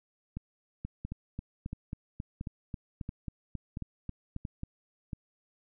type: two click trains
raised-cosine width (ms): 5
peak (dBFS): -24 / -24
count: 8 / 15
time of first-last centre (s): 0.37-5.132 / 0.85-4.634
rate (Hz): 1.47 / 3.7
effects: none